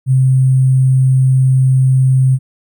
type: tone with sample-and-hold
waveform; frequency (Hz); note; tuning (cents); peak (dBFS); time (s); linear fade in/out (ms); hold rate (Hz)
sine; 130.81; C3; 0; -7; 0.06-2.39; 50; 8820
effects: none